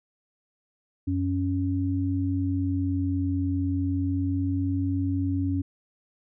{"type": "tone pair together", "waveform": "sine", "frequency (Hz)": [92.28, 277.2], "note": ["F#2", "C#4"], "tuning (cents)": [-4, 0], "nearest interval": "octave + perfect fifth", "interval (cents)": 1904, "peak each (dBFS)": -26, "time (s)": [1.07, 5.62], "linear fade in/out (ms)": 10, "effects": []}